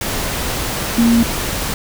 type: tone in noise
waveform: sine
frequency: 233.1 Hz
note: A#3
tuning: in tune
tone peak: -9 dBFS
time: 0.98-1.23 s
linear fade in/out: 2 ms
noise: pink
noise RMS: -21 dBFS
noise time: 0.01-1.74 s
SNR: +9 dB
effects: none